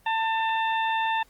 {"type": "harmonic tone", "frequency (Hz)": 894, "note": "A5", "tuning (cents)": 27, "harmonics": [1, 2, 3, 4], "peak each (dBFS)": [-24, -30, -34, -36], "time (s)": [0.06, 1.23], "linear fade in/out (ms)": 5, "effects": ["pink hiss -60 dBFS RMS until 1.29 s", "Opus 24 kbps"]}